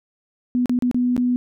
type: tone with dropouts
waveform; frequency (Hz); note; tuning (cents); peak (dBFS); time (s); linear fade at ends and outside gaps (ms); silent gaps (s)
sine; 246.9; B3; 0; -16; 0.55-1.36; 0; 0.658-0.695 / 0.789-0.823 / 0.913-0.945 / 1.165-1.178
effects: none